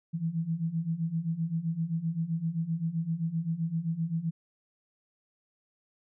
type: beating tone pair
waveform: sine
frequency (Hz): 160 / 167.7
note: D#3 / E3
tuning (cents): +49 / +30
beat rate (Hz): 7.7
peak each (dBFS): -33 / -30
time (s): 0.13-4.31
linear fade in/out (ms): 20
effects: none